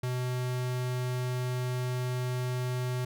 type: tone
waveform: square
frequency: 125.6 Hz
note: B2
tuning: 30 cents sharp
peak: -30 dBFS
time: 0.03-3.05 s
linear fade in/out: 5 ms
effects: none